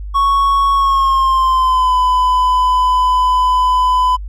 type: tone with pitch glide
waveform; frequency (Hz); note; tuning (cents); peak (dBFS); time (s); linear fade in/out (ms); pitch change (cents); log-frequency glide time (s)
triangle; 1108.7 to 1005; C#6 to B5; 0 to +30; -8; 0.14-4.17; 20; -170; 0.74-1.95
effects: added 50 Hz sine -23 dBFS peak until 4.28 s